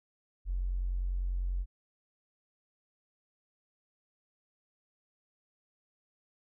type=tone with tanh clipping; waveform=triangle; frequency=45.11 Hz; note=F#1; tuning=43 cents flat; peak=-29 dBFS; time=0.45-1.66 s; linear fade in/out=50 ms; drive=2 dB; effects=none